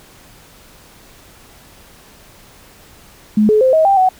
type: tone with pitch steps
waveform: sine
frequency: 212.4 / 428 / 520 / 635 / 787 / 747 Hz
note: G#3 / A4 / C5 / D#5 / G5 / F#5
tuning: +39 / -48 / -11 / +35 / +7 / +16 cents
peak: -8 dBFS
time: 3.37-4.09 s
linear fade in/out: 5 ms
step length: 120 ms
effects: pink hiss -44 dBFS RMS until 4.19 s